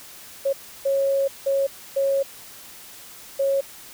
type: tone bursts at uneven times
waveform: sine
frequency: 549 Hz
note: C#5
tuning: 17 cents flat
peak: -18 dBFS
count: 5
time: 0.45-0.53 / 0.85-1.28 / 1.46-1.67 / 1.96-2.23 / 3.39-3.61 s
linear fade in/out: 10 ms
effects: white hiss -43 dBFS RMS until 3.93 s